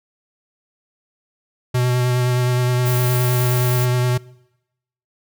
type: tone with vibrato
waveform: square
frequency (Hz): 124.4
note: B2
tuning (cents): +13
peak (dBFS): -16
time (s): 1.74-4.18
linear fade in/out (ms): 10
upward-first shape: sine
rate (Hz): 9.6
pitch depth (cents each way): 15
type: noise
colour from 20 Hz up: violet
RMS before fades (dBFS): -27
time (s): 2.85-3.86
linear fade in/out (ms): 20
effects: noise-tail reverb RT60 0.9 s tail -23 dB re dry